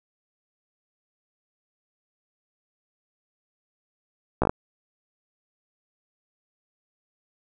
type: slowing click train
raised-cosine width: 1 ms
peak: -7 dBFS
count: 5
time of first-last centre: 4.42-4.495 s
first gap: 15 ms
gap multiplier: 1.15
effects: none